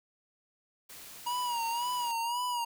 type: noise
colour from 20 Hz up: white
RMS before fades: -48 dBFS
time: 0.89-2.12 s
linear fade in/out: 10 ms
type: tone with vibrato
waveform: square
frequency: 954 Hz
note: A#5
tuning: 40 cents sharp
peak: -31 dBFS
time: 1.26-2.65 s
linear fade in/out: 10 ms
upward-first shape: sine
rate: 1.9 Hz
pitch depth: 69 cents each way
effects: none